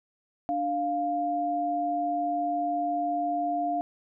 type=tone pair together; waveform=sine; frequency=294.3 / 700 Hz; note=D4 / F5; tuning=+4 / +4 cents; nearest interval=octave + minor third; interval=1500 cents; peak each=-32 / -26 dBFS; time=0.49-3.81 s; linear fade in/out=0 ms; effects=none